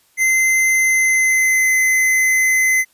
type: tone with pitch glide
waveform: square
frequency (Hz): 2069 to 2046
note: C7 to C7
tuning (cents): -20 to -39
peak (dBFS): -13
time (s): 0.17-2.85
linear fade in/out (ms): 50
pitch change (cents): -19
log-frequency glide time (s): 0.7-1.75
effects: white hiss -57 dBFS RMS until 2.93 s + resampled to 32000 Hz